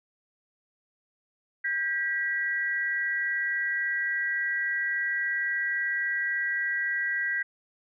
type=tone pair together; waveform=sine; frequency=1598.4 / 1942 Hz; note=G6 / B6; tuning=+33 / -30 cents; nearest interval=minor third; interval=337 cents; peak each=-29 / -28 dBFS; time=1.64-7.43 s; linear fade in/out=10 ms; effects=none